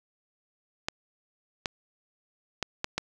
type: clicks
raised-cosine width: 0.2 ms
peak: -11 dBFS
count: 5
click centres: 0.885 / 1.658 / 2.627 / 2.844 / 2.98 s
effects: none